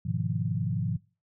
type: chord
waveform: sine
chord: F half-diminished seventh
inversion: first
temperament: equal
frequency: 103.83 / 123.47 / 155.56 / 174.61 Hz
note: Ab2 / Cb3 / Eb3 / F3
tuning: 0 / 0 / 0 / 0 cents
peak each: -32 dBFS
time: 0.05-0.97 s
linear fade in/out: 10 ms
effects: noise-tail reverb RT60 0.3 s tail -20 dB re dry